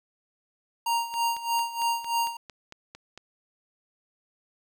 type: tone with tremolo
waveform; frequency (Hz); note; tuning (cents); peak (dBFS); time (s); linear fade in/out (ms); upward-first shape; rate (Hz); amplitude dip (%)
square; 932.3; A#5; 0; -23; 0.86-2.37; 5; sine; 3.2; 80
type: click train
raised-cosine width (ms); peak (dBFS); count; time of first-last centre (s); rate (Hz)
0.2; -25; 10; 1.14-3.176; 4.42
effects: 10-bit